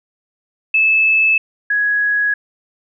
sine tone pair in turn, 2614 / 1669.1 Hz, E7 / G#6, -15 / +8 cents, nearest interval minor sixth, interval 777 cents, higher first, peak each -10 / -13 dBFS, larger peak first, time 0.74-1.38 / 1.7-2.34 s, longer neither, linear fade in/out 5 ms, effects none

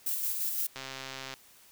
violet noise with tremolo, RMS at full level -31 dBFS, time 0.06-0.67 s, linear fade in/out 5 ms, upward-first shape square, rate 5.8 Hz, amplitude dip 30%
click train, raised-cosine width 0.2 ms, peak -22 dBFS, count 78, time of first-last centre 0.76-1.339 s, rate 133 Hz
effects white hiss -58 dBFS RMS until 1.71 s

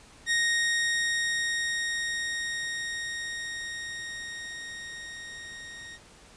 sawtooth tone with level ramp, 1864.7 Hz, A#6, in tune, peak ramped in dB -19 to -38 dBFS, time 0.26-5.99 s, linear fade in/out 50 ms, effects pink hiss -53 dBFS RMS until 6.36 s + resampled to 22050 Hz

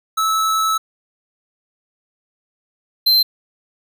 square tone pair in turn, 1305 / 4110 Hz, E6 / C8, -18 / -32 cents, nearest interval octave + minor sixth, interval 1986 cents, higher second, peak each -16 / -11 dBFS, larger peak second, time 0.17-0.78 / 3.06-3.23 s, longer first, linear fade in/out 10 ms, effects none

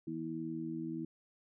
harmonic tone, 81 Hz, E2, 30 cents flat, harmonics 2 / 3 / 4, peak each -44 / -43 / -39 dBFS, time 0.07-1.05 s, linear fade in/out 5 ms, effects none

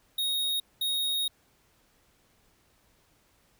square tone pair in turn, 3749 / 3749 Hz, A#7 / A#7, +9 / +9 cents, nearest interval unison, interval 0 cents, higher neither, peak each -27 dBFS, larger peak neither, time 0.18-0.6 / 0.81-1.28 s, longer second, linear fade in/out 5 ms, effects pink hiss -66 dBFS RMS until 3.59 s

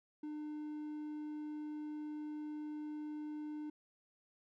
triangle tone, 301.5 Hz, D4, 46 cents sharp, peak -39 dBFS, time 0.23-3.7 s, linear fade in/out 5 ms, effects none

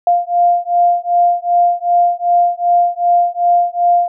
sine beating tone pair, 698.5 / 701.1 Hz, F5 / F5, 0 / +7 cents, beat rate 2.6 Hz, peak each -13 dBFS, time 0.07-4.08 s, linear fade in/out 2 ms, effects none

